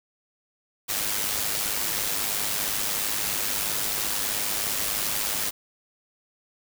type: noise with amplitude modulation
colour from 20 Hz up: white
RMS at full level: -25 dBFS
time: 0.88-5.51 s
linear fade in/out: 20 ms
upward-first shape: sine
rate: 103 Hz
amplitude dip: 50%
effects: none